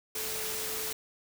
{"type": "tone in noise", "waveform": "sine", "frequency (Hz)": 437.1, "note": "A4", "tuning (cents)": -11, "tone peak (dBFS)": -42, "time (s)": [0.15, 0.93], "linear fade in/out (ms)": 5, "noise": "white", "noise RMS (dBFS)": -35, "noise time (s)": [0.15, 0.93], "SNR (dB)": -10, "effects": []}